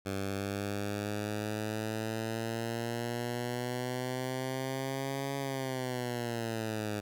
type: exponential two-way sweep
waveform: 10% pulse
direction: up then down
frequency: 96.8 to 138.59 to 104 Hz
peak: -25 dBFS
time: 0.05-7.01 s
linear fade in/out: 20 ms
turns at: 5.37 s
effects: none